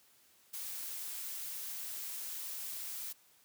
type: noise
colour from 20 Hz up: blue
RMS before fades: -42 dBFS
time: 0.53-3.13 s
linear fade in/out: 10 ms
effects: white hiss -66 dBFS RMS until 3.44 s + high-pass 60 Hz 12 dB/octave